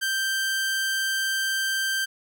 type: tone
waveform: sawtooth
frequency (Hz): 1568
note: G6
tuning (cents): 0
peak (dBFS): -20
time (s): 0.01-2.06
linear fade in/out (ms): 20
effects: none